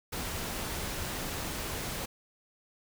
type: noise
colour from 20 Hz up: pink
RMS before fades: -36 dBFS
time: 0.12-2.06 s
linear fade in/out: 10 ms
effects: none